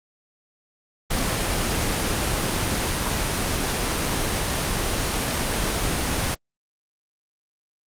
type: noise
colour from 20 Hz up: pink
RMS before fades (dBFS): -23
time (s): 1.1-6.35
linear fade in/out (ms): 10
effects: low-pass 12000 Hz 12 dB/octave + Opus 24 kbps